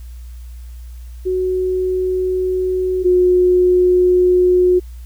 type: tone pair in turn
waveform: sine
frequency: 370 / 362 Hz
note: F#4 / F#4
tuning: 0 / -38 cents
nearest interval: unison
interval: 38 cents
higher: first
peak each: -15 / -9 dBFS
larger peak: second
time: 1.25-3.04 / 3.04-4.8 s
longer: first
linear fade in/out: 20 ms
effects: added 60 Hz sine -30 dBFS peak until 5.05 s + white hiss -52 dBFS RMS until 5.05 s